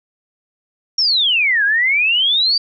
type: exponential two-way sweep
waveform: sine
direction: down then up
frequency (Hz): 5650 to 1591 to 4712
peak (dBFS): -12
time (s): 0.98-2.58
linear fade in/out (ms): 5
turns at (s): 1.64
effects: none